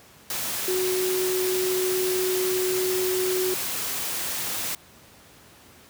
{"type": "tone in noise", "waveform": "sine", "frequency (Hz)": 370, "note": "F#4", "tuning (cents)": 0, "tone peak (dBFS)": -23, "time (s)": [0.68, 3.54], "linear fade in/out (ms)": 2, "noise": "white", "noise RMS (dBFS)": -29, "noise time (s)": [0.3, 4.75], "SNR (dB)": 3, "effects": ["pink hiss -51 dBFS RMS until 5.89 s", "high-pass 80 Hz 12 dB/octave"]}